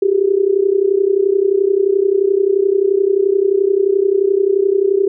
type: tone with amplitude modulation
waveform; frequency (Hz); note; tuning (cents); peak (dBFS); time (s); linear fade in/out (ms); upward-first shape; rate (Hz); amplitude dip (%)
sine; 392.5; G4; +2; -7; 0.02-5.08; 5; sine; 31.5; 85
effects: none